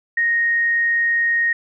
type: tone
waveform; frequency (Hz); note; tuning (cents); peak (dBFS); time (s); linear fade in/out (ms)
sine; 1864.7; A#6; 0; -15; 0.17-1.53; 5
effects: none